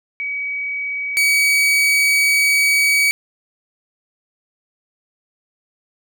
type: tone pair in turn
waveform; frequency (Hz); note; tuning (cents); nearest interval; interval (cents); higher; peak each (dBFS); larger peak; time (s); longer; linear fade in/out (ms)
sine / 40% pulse; 2269 / 2269; C#7 / C#7; +40 / +40; unison; 0; neither; -21 / -12; second; 0.2-1.17 / 1.17-3.11; second; 0
effects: none